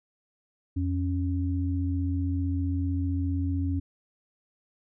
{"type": "tone pair together", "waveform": "sine", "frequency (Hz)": [86.75, 275.7], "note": ["F2", "C#4"], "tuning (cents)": [-11, -9], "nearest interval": "octave + minor sixth", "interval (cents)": 2002, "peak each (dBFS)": [-26, -30], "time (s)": [0.76, 3.8], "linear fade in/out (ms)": 10, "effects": []}